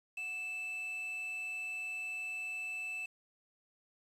triangle tone with quantisation, 2637 Hz, E7, in tune, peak -36 dBFS, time 0.17-3.06 s, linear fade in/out 5 ms, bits 9, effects low-pass 12000 Hz 12 dB/octave

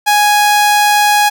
sawtooth tone, 830.6 Hz, G#5, in tune, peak -4 dBFS, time 0.06-1.3 s, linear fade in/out 20 ms, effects none

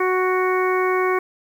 harmonic tone, 370 Hz, F#4, in tune, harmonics 1 / 2 / 3 / 4 / 5 / 6, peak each -19 / -28 / -23 / -30 / -30 / -28 dBFS, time 0-1.19 s, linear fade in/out 5 ms, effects 8-bit

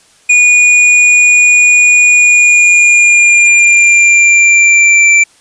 square tone with pitch glide, 2452 to 2343 Hz, D#7 to D7, -26 to -5 cents, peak -4 dBFS, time 0.29-5.24 s, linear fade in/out 10 ms, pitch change -79 cents, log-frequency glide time 2.11-5.12 s, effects white hiss -46 dBFS RMS until 5.4 s + resampled to 22050 Hz

